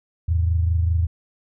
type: tone pair together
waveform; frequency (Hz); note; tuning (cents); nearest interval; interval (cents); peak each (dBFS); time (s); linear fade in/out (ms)
sine; 82.41 / 107.5; E2 / A2; 0 / -40; perfect fourth; 460; -17 / -26; 0.28-1.07; 10
effects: none